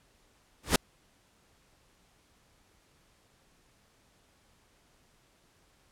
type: noise with exponential growth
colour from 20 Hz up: pink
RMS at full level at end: -17 dBFS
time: 0.63-0.76 s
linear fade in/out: 5 ms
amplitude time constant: 27 ms
effects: pink hiss -66 dBFS RMS until 5.91 s + low-pass 11000 Hz 12 dB/octave